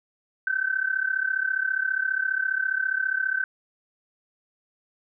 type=tone with amplitude modulation; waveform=sine; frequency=1536 Hz; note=G6; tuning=36 cents flat; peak=-19 dBFS; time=0.47-3.44 s; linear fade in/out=2 ms; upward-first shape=sine; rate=34.8 Hz; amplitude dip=85%; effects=none